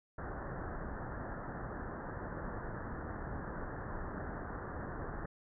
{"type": "low-pass noise", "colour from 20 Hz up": "pink", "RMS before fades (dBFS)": -42, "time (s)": [0.18, 5.26], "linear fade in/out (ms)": 5, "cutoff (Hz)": 1800, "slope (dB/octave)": 96, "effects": []}